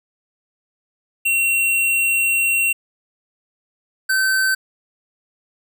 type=tone pair in turn; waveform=square; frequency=2733 / 1539.6 Hz; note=F7 / G6; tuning=-38 / -32 cents; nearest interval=minor seventh; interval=994 cents; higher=first; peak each=-16 dBFS; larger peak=neither; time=1.25-2.73 / 4.09-4.55 s; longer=first; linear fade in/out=10 ms; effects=9-bit